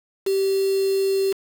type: tone with quantisation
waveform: sine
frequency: 388.7 Hz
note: G4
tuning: 15 cents flat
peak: -18 dBFS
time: 0.26-1.33 s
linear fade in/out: 10 ms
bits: 5
effects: none